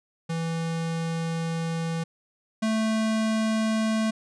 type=tone pair in turn; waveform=square; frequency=164.81 / 220 Hz; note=E3 / A3; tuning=0 / 0 cents; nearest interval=perfect fourth; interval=500 cents; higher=second; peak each=-27 / -23 dBFS; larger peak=second; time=0.29-2.04 / 2.62-4.11 s; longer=first; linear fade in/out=10 ms; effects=resampled to 22050 Hz